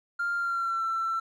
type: tone with pitch glide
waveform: triangle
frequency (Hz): 1396.9 to 1341.5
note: F6 to E6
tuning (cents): 0 to +30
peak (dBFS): -23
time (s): 0.19-1.2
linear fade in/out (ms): 10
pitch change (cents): -70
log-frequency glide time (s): 0.36-0.82
effects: tanh soft clip ceiling -23 dBFS